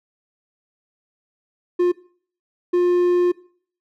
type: tone bursts at uneven times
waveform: triangle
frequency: 354.6 Hz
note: F4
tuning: 26 cents sharp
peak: -12 dBFS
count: 2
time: 1.79-1.92 / 2.73-3.32 s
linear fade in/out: 10 ms
effects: noise-tail reverb RT60 0.5 s tail -20 dB re dry